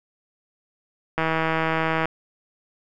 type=click train; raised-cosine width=0.5 ms; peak=-8 dBFS; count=142; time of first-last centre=1.18-2.056 s; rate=161 Hz; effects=none